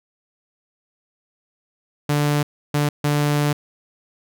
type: tone bursts at uneven times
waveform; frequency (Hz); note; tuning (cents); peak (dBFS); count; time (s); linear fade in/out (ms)
sawtooth; 146.8; D3; 0; -13; 3; 2.09-2.43 / 2.74-2.89 / 3.04-3.53; 5
effects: none